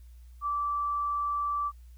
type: tone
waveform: sine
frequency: 1163 Hz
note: D6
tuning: 17 cents flat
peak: -27 dBFS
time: 0.41-1.72 s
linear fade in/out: 50 ms
effects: added 60 Hz sine -47 dBFS peak until 1.97 s + white hiss -69 dBFS RMS until 1.97 s